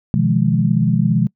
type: chord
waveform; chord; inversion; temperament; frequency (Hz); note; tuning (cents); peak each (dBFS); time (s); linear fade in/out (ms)
sine; F half-diminished seventh; second; just; 125.72 / 157.15 / 174.61 / 209.5; Cb3 / Eb3 / F3 / Ab3; +31 / +18 / 0 / +15; -18; 0.14-1.27; 0
effects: noise-tail reverb RT60 0.1 s tail -25 dB re dry